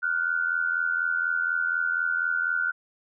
sine tone pair together, 1413.9 / 1498 Hz, F6 / F#6, +21 / +21 cents, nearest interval minor second, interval 100 cents, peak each -26 / -26 dBFS, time 0.02-2.72 s, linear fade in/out 20 ms, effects none

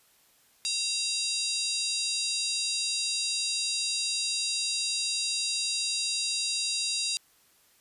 harmonic tone with a mistuned harmonic, 952 Hz, A#5, 36 cents sharp, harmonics 3 / 4 / 5 / 6 / 7 / 8 / 9 / 10, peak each -38 / -34 / -31 / -39 / -38 / -37 / -47 / -37 dBFS, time 0.65-7.17 s, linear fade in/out 0 ms, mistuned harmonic 3, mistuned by -71 cents, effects white hiss -63 dBFS RMS until 7.8 s + resampled to 32000 Hz

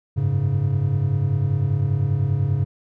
triangle chord, F# suspended second, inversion none, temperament equal with one note detuned, 93.68 / 103.83 / 138.59 Hz, F#2 / G#2 / C#3, +22 / 0 / 0 cents, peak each -24 / -20 / -19 dBFS, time 0.16-2.65 s, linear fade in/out 20 ms, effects none

